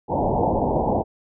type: low-pass noise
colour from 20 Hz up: white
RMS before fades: -21 dBFS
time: 0.08-1.04 s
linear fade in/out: 50 ms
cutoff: 920 Hz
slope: 96 dB/octave
effects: none